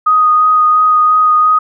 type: tone with vibrato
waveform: sine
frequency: 1244.5 Hz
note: D#6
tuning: in tune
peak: -6 dBFS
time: 0.06-1.59 s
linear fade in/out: 10 ms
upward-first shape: sine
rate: 2.9 Hz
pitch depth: 11 cents each way
effects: none